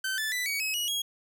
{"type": "tone with pitch steps", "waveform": "sawtooth", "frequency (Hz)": [1540, 1748.7, 1985.6, 2255, 2560, 2907, 3301], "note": ["G6", "A6", "B6", "C#7", "D#7", "F#7", "G#7"], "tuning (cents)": [-31, -11, 9, 29, 49, -31, -11], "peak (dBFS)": -25, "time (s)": [0.04, 1.02], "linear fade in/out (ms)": 5, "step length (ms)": 140, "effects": []}